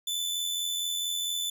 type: tone with amplitude modulation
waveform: sawtooth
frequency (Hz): 3506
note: A7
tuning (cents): -7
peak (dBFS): -24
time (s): 0.07-1.5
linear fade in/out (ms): 5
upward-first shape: sine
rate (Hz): 84.4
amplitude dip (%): 40
effects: none